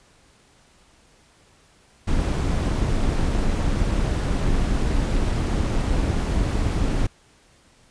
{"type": "noise with amplitude modulation", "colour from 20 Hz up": "brown", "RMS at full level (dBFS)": -19, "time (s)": [2.07, 7.07], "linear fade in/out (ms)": 10, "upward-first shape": "sine", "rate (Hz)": 244, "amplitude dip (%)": 50, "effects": ["pink hiss -56 dBFS RMS until 7.9 s", "resampled to 22050 Hz"]}